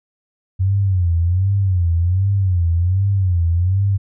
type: tone with vibrato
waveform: sine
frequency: 91.4 Hz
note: F#2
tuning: 21 cents flat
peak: -13 dBFS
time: 0.59-3.98 s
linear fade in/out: 20 ms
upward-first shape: sine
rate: 1.3 Hz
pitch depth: 150 cents each way
effects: none